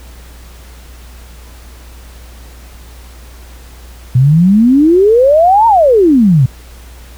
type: exponential two-way sweep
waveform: sine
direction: up then down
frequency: 121.2 to 937 to 121.2 Hz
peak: -4 dBFS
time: 4.15-6.46 s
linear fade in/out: 5 ms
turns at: 5.67 s
effects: added 60 Hz sine -32 dBFS peak until 7.17 s + pink hiss -40 dBFS RMS until 7.17 s